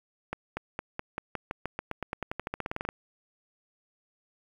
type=accelerating click train; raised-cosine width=0.5 ms; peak=-17 dBFS; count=24; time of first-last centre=0.33-2.889 s; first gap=240 ms; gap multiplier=0.92; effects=8-bit